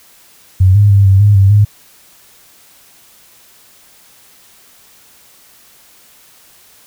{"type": "tone with pitch steps", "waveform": "sine", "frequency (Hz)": [93.7, 102.7, 99.5, 96.6, 103.1, 97.5, 103.7], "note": ["F#2", "G#2", "G2", "G2", "G#2", "G2", "G#2"], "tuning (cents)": [22, -19, 26, -25, -12, -9, -2], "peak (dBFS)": -4, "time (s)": [0.6, 1.65], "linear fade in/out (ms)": 10, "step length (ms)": 150, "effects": ["white hiss -45 dBFS RMS until 6.86 s"]}